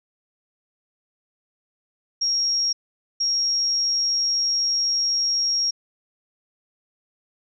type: tone bursts at uneven times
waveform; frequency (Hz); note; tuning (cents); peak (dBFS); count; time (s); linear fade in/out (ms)
sine; 5588; F8; 0; -19; 2; 2.21-2.73 / 3.2-5.71; 10
effects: none